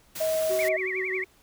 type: noise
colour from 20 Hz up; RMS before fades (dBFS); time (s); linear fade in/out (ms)
white; -36; 0.15-0.69; 10
type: tone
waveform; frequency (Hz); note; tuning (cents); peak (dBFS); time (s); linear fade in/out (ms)
sine; 634; D#5; +32; -23; 0.2-0.77; 10
type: tone with tremolo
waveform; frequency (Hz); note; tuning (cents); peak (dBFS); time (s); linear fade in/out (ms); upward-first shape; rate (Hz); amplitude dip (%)
triangle; 375.5; F#4; +26; -26; 0.49-1.25; 20; triangle; 6.4; 55
type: tone with vibrato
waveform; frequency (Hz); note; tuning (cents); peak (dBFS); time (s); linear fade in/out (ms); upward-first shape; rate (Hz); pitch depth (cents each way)
sine; 2093; C7; 0; -28; 0.59-1.24; 2; triangle; 11; 240
effects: pink hiss -60 dBFS RMS until 1.42 s